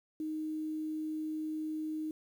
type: tone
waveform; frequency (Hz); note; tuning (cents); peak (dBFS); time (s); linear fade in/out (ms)
sine; 311.1; D#4; 0; -34; 0.2-2.11; 2
effects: 10-bit